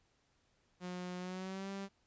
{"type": "tone with pitch glide", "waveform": "sawtooth", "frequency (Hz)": [180, 196.29], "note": ["F#3", "G3"], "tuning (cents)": [-47, 3], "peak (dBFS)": -37, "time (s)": [0.8, 1.89], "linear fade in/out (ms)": 50, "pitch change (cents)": 150, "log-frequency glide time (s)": [1.18, 1.7], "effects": ["pink hiss -75 dBFS RMS until 2.06 s", "resampled to 16000 Hz"]}